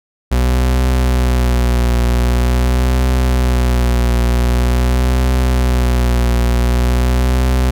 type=tone with vibrato; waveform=40% pulse; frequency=61.74 Hz; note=B1; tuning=in tune; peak=-10 dBFS; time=0.31-7.71 s; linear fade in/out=10 ms; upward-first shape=triangle; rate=0.45 Hz; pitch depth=50 cents each way; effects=none